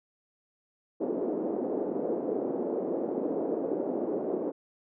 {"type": "band-pass noise", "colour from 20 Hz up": "white", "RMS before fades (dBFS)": -31, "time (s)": [1, 4.52], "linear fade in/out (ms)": 20, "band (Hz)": [260, 490], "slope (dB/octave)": 24, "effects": []}